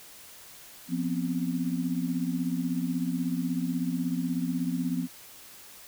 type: tone cluster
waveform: sine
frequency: 174.2 / 247 / 263.3 Hz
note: F3 / B3 / C4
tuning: -4 / 0 / +11 cents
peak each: -31 dBFS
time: 0.88-5.08 s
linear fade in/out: 50 ms
effects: white hiss -49 dBFS RMS until 5.87 s